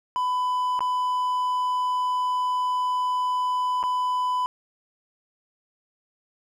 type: tone with dropouts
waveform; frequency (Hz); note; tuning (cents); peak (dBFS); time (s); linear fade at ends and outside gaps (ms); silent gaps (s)
triangle; 1000; B5; +21; -20; 0.16-4.46; 0; 0.792-0.806 / 3.829-3.837
effects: none